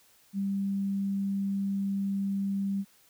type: tone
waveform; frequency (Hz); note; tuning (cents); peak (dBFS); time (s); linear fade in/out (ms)
sine; 197.1; G3; +10; -27; 0.33-2.85; 50
effects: white hiss -62 dBFS RMS until 3.09 s